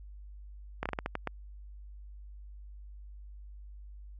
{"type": "slowing click train", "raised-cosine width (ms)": 0.5, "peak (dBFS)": -17, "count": 8, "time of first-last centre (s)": [0.83, 1.273], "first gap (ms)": 26, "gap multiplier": 1.29, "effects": ["added 50 Hz sine -45 dBFS peak until 4.19 s"]}